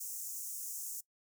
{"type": "high-pass noise", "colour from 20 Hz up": "pink", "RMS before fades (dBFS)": -42, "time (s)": [0, 1.01], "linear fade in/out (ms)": 10, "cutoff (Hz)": 6200, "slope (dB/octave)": 48, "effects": ["noise-tail reverb RT60 0.1 s tail -21 dB re dry"]}